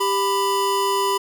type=tone pair together; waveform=square; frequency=394.3 / 993.6 Hz; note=G4 / B5; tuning=+10 / +10 cents; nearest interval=octave + major third; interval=1600 cents; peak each=-23 / -21 dBFS; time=0-1.18 s; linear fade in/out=10 ms; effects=none